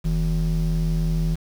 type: ring-modulated tone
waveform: triangle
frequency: 101.7 Hz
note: G#2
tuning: 36 cents flat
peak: -14 dBFS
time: 0.04-1.36 s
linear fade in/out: 20 ms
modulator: 58.8 Hz
effects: 7-bit